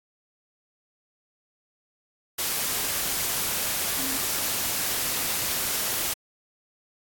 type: tone in noise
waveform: sine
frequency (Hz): 266.6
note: C4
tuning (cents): +33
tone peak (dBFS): -37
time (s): 3.98-4.18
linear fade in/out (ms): 10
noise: white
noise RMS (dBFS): -27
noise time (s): 2.38-6.14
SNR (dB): -13
effects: AAC 64 kbps